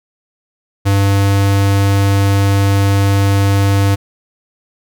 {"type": "tone", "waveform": "square", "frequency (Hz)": 99.1, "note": "G2", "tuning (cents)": 19, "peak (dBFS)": -10, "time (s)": [0.85, 3.96], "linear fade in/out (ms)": 20, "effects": []}